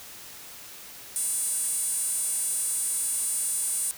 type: tone with high-pass filter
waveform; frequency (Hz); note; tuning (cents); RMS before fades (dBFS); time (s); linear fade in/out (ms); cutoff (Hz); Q
square; 311.1; D#4; 0; -28; 1.16-3.91; 0; 9100; 6.5
effects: white hiss -44 dBFS RMS until 3.97 s